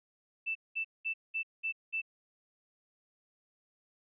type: tone bursts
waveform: sine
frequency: 2653 Hz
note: E7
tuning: 10 cents sharp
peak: -31 dBFS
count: 6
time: 0.46-2.018 s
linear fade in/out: 20 ms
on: 93 ms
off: 200 ms
effects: none